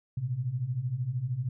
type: beating tone pair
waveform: sine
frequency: 116.54 / 129.54 Hz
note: A#2 / C3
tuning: 0 / -17 cents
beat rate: 13 Hz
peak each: -34 / -30 dBFS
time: 0.17-1.49 s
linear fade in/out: 5 ms
effects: none